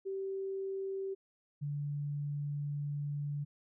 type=tone pair in turn; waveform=sine; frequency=387.1 / 145 Hz; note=G4 / D3; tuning=-22 / -22 cents; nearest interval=octave + perfect fourth; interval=1700 cents; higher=first; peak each=-35 / -34 dBFS; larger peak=second; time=0.05-1.15 / 1.61-3.45 s; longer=second; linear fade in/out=20 ms; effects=none